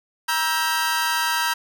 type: chord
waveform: sawtooth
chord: E diminished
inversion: second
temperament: just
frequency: 949.3 / 1318.5 / 1582.2 Hz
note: Bb5 / E6 / G6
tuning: +31 / 0 / +16 cents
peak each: -20 / -23 / -21 dBFS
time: 0.28-1.54 s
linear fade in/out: 10 ms
effects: none